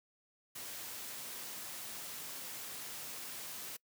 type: high-pass noise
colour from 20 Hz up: white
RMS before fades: -45 dBFS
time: 0.55-3.77 s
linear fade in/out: 10 ms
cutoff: 100 Hz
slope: 12 dB/octave
effects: noise-tail reverb RT60 0.1 s tail -24 dB re dry